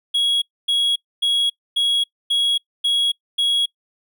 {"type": "tone bursts", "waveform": "triangle", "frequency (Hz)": 3322, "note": "G#7", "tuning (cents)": 0, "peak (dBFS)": -14, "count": 7, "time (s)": [0.14, 3.66], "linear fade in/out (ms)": 10, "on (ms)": 280, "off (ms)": 260, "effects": ["noise-tail reverb RT60 0.1 s tail -25 dB re dry"]}